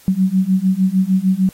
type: beating tone pair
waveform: sine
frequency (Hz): 185 / 191.6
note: F#3 / G3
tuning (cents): 0 / -39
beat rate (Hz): 6.6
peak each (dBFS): -16 / -15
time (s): 0.08-1.49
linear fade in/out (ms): 0
effects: white hiss -47 dBFS RMS until 1.53 s + AAC 48 kbps